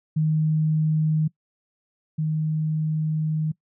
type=tone pair in turn; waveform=sine; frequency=155.8 / 155.8 Hz; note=D#3 / D#3; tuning=+3 / +3 cents; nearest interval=unison; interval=0 cents; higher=neither; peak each=-18 / -21 dBFS; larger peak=first; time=0.16-1.28 / 2.18-3.52 s; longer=second; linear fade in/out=10 ms; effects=noise-tail reverb RT60 0.1 s tail -22 dB re dry